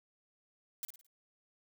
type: noise with echo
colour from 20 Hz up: blue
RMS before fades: -39 dBFS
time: 0.83-0.85 s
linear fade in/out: 0 ms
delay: 54 ms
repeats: 4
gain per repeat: -8 dB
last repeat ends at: 1.066 s
effects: none